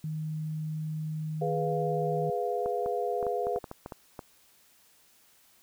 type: tone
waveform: sine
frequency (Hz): 155.56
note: D#3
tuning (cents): 0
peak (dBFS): -31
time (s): 0.04-2.3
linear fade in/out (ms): 2
type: chord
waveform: sine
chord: F diminished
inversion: first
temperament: equal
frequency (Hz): 415.3 / 493.9 / 698.5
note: Ab4 / Cb5 / F5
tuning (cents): 0 / 0 / 0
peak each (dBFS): -32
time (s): 1.41-3.59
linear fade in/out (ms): 10
type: clicks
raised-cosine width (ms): 1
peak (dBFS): -24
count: 11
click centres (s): 2.66 / 2.861 / 3.228 / 3.267 / 3.469 / 3.561 / 3.642 / 3.714 / 3.861 / 3.922 / 4.192
effects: white hiss -62 dBFS RMS until 5.62 s